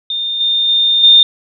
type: tone with level steps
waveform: sine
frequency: 3628 Hz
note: A#7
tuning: 48 cents flat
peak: -16 / -11 / -9 / -3 dBFS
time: 0.1-1.23 s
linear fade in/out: 2 ms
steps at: 0.4 / 0.68 / 1.03 s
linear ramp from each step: 10 ms
effects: none